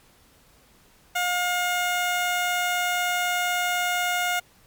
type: tone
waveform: 15% pulse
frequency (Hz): 714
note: F5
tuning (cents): +38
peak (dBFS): -16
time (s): 1.15-4.4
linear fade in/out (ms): 10
effects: pink hiss -57 dBFS RMS until 4.66 s + MP3 96 kbps